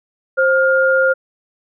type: tone pair together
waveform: sine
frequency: 528.1 / 1413 Hz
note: C5 / F6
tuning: +16 / +20 cents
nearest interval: octave + perfect fourth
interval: 1704 cents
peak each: -13 / -14 dBFS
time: 0.37-1.14 s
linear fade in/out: 20 ms
effects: none